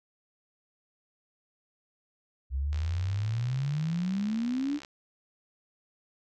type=exponential sweep; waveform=sine; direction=up; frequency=64.3 to 300.2 Hz; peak=-27 dBFS; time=2.5-4.8 s; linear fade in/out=50 ms
type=click train; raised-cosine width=0.2 ms; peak=-27 dBFS; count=144; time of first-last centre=2.73-4.849 s; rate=67.5 Hz
effects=none